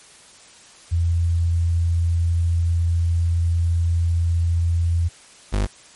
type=tone pair in turn; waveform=sine / 35% pulse; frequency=84.7 / 50.7 Hz; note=E2 / G#1; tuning=+48 / -41 cents; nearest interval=major sixth; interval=889 cents; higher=first; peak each=-16 dBFS; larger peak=neither; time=0.91-5.09 / 5.52-5.67 s; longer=first; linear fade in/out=20 ms; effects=white hiss -47 dBFS RMS until 5.95 s + MP3 48 kbps